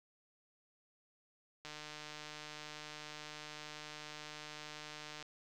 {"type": "click train", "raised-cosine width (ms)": 0.2, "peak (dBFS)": -30, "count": 541, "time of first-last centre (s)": [1.65, 5.226], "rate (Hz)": 151, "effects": []}